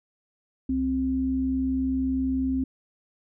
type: tone pair together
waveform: sine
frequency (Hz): 65.58 / 262.3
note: C2 / C4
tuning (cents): +5 / +4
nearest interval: 2 octaves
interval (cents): 2399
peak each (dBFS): -32 / -23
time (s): 0.69-2.64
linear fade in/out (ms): 5
effects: none